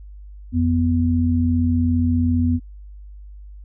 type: tone pair together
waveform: sine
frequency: 87.29 / 246.9 Hz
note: F2 / B3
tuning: 0 / 0 cents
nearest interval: octave + tritone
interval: 1800 cents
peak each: -18 dBFS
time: 0.52-2.6 s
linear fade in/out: 50 ms
effects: added 50 Hz sine -36 dBFS peak until 3.64 s